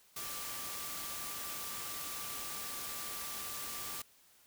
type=tone in noise; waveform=sine; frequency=1174.7 Hz; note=D6; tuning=in tune; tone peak=-50 dBFS; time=0.16-4.02 s; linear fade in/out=5 ms; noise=white; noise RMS=-42 dBFS; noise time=0.16-4.02 s; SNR=-11 dB; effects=white hiss -65 dBFS RMS until 4.46 s